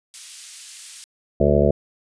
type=high-pass noise; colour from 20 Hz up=white; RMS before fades=-37 dBFS; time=0.14-1.04 s; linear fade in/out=0 ms; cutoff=2700 Hz; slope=12 dB/octave
type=harmonic tone; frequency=72.3 Hz; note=D2; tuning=27 cents flat; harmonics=1 / 2 / 3 / 5 / 6 / 7 / 8 / 9; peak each=-22 / -22 / -22 / -22 / -22 / -22 / -22 / -22 dBFS; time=1.4-1.71 s; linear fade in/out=5 ms
effects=resampled to 22050 Hz